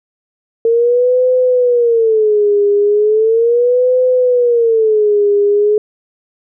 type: tone with vibrato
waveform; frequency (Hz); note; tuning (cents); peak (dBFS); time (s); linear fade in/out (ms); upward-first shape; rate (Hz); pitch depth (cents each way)
sine; 454.6; A#4; -43; -8; 0.65-5.78; 2; sine; 0.37; 190
effects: none